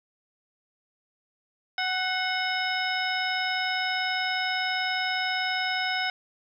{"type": "harmonic tone with a mistuned harmonic", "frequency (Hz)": 745, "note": "F#5", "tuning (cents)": 12, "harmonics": [1, 2, 3, 4, 5, 7], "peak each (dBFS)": [-31, -30, -31, -36, -35, -35], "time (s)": [1.78, 6.1], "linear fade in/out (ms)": 2, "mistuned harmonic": 3, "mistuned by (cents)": -50, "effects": ["10-bit"]}